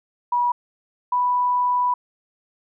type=tone pair in turn; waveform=sine; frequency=970 / 987 Hz; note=B5 / B5; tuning=-31 / -1 cents; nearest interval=unison; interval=30 cents; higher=second; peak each=-17 / -17 dBFS; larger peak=neither; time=0.32-0.52 / 1.12-1.94 s; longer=second; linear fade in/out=5 ms; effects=none